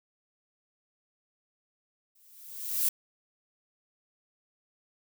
violet noise with exponential growth, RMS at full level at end -24 dBFS, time 2.15-2.89 s, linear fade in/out 5 ms, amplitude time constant 160 ms, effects none

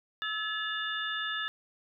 sine tone cluster, 1302 / 1714 / 2860 / 3560 Hz, E6 / A6 / F7 / A7, -22 / -46 / +41 / +20 cents, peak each -38 / -34 / -40 / -37 dBFS, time 0.22-1.48 s, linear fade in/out 0 ms, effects none

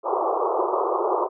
pink band-pass noise, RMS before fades -23 dBFS, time 0.03-1.29 s, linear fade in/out 50 ms, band 350 to 1200 Hz, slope 96 dB/octave, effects none

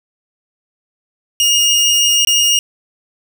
25% pulse tone with dropouts, 2849 Hz, F7, 34 cents sharp, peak -6 dBFS, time 1.4-2.59 s, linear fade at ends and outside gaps 1 ms, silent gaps 2.249-2.272 s, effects none

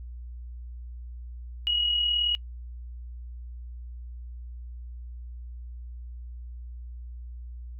sine tone with amplitude modulation, 2900 Hz, F#7, 35 cents flat, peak -21 dBFS, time 1.67-2.35 s, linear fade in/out 0 ms, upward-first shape sine, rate 38.9 Hz, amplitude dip 45%, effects noise-tail reverb RT60 0.1 s tail -23 dB re dry + added 60 Hz sine -37 dBFS peak until 7.79 s

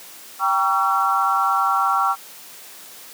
sine chord, G diminished seventh, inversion none, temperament just, 784 / 940.8 / 1128.9 / 1354.7 Hz, G5 / Bb5 / Db6 / Fb6, 0 / +16 / +31 / +47 cents, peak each -22 / -26 / -21 / -20 dBFS, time 0.39-2.16 s, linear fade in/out 50 ms, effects white hiss -41 dBFS RMS until 3.13 s + high-pass 200 Hz 12 dB/octave

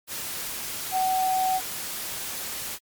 sine tone in noise, 753 Hz, F#5, 30 cents sharp, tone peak -21 dBFS, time 0.91-1.61 s, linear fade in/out 50 ms, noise white, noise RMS -33 dBFS, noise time 0.07-2.79 s, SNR +9 dB, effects MP3 96 kbps

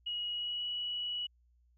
sine tone with pitch glide, 2901 to 2933 Hz, F#7 to F#7, -35 to -16 cents, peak -34 dBFS, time 0.06-1.27 s, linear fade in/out 10 ms, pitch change +19 cents, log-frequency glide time 0.32-0.65 s, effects added 60 Hz sine -65 dBFS peak until 1.77 s

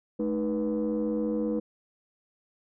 sine tone cluster, 215.5 / 310.1 / 487.1 Hz, A3 / D#4 / B4, -36 / -6 / -24 cents, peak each -28 / -29 / -29 dBFS, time 0.19-1.6 s, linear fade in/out 10 ms, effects tanh soft clip ceiling -21 dBFS

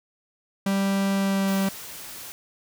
45% pulse tone with pitch glide, 196 to 194.2 Hz, G3 to G3, 0 to -16 cents, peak -21 dBFS, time 0.66-1.69 s, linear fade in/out 5 ms, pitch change -16 cents, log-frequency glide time 1.14-1.56 s
white noise, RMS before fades -39 dBFS, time 1.48-2.32 s, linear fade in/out 0 ms
effects none

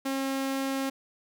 sawtooth tone, 269.8 Hz, C#4, 47 cents flat, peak -24 dBFS, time 0.05-0.9 s, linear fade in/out 10 ms, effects none

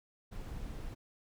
brown noise, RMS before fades -42 dBFS, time 0.31-0.95 s, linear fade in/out 20 ms, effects none

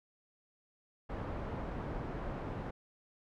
pink low-pass noise, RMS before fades -40 dBFS, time 1.09-2.71 s, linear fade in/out 10 ms, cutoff 1100 Hz, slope 12 dB/octave, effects none

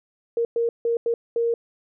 sine tone bursts at uneven times, 466.2 Hz, A#4, in tune, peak -19 dBFS, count 5, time 0.37-0.45 / 0.56-0.69 / 0.85-0.97 / 1.06-1.14 / 1.36-1.54 s, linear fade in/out 2 ms, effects none

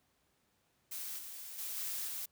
blue noise with level steps, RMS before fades -42 / -47 / -41 / -39 / -41 dBFS, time 0.91-2.26 s, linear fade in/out 10 ms, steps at 1.18 / 1.58 / 1.76 / 2.07 s, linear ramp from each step 10 ms, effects pink hiss -75 dBFS RMS until 2.31 s + high-pass 60 Hz 12 dB/octave

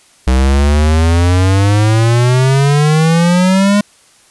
square exponential sweep, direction up, 63 to 207.7 Hz, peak -8 dBFS, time 0.27-3.81 s, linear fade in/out 5 ms, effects white hiss -47 dBFS RMS until 4.3 s + resampled to 24000 Hz

